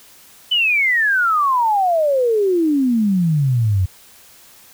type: exponential sweep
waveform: sine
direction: down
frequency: 3042 to 89.1 Hz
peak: -13 dBFS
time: 0.51-3.86 s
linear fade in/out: 10 ms
effects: white hiss -46 dBFS RMS until 4.73 s